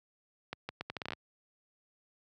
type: accelerating click train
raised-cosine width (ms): 0.3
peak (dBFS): -21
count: 11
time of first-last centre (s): 0.53-1.134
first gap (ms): 160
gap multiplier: 0.75
effects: high-pass 80 Hz 12 dB/octave